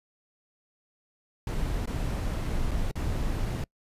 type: noise with dropouts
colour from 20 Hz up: brown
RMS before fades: -29 dBFS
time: 1.47-3.64 s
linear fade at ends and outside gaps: 2 ms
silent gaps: 1.857-1.874 / 2.711-2.714 / 2.913-2.955 s
effects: noise-tail reverb RT60 0.1 s tail -26 dB re dry + resampled to 32000 Hz